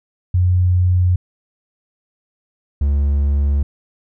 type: tone pair in turn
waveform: sine / triangle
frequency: 90.3 / 70.99 Hz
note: F#2 / C#2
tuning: -42 / +42 cents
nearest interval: major third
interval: 416 cents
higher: first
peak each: -11 dBFS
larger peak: neither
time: 0.34-1.16 / 2.81-3.63 s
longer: neither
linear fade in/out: 5 ms
effects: none